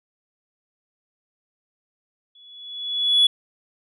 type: tone with exponential growth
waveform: sine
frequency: 3400 Hz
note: G#7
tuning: 40 cents sharp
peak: -9 dBFS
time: 2.35-3.27 s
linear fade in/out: 5 ms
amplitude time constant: 200 ms
effects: tanh soft clip ceiling -10 dBFS